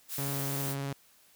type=noise; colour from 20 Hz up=blue; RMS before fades=-37 dBFS; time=0.08-0.76 s; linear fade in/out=50 ms
type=tone with vibrato; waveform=sawtooth; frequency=138.8 Hz; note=C#3; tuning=3 cents sharp; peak=-29 dBFS; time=0.18-0.93 s; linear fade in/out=5 ms; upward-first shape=sine; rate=20 Hz; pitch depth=24 cents each way
effects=white hiss -62 dBFS RMS until 1.35 s